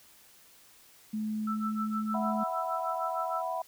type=tone; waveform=sine; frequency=215.3 Hz; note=A3; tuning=37 cents flat; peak=-30 dBFS; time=1.13-2.44 s; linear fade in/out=10 ms
type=tone with tremolo; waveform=sine; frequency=1323 Hz; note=E6; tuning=6 cents sharp; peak=-31 dBFS; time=1.47-3.42 s; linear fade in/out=5 ms; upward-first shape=sine; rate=6.5 Hz; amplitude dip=95%
type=chord; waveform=sine; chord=E suspended second; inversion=none; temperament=equal; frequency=659.3 / 740 / 987.8 Hz; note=E5 / F#5 / B5; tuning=0 / 0 / 0 cents; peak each=-35 dBFS; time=2.14-3.62 s; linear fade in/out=5 ms
effects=white hiss -58 dBFS RMS until 3.67 s